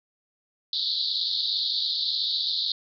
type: band-pass noise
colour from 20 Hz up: pink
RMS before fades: -27 dBFS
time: 0.73-2.72 s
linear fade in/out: 2 ms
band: 3600 to 4600 Hz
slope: 96 dB/octave
effects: none